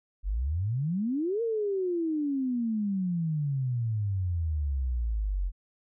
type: exponential two-way sweep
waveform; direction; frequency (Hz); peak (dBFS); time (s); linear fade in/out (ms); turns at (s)
sine; up then down; 43.65 to 470 to 43.65; -26; 0.23-5.52; 50; 1.42
effects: none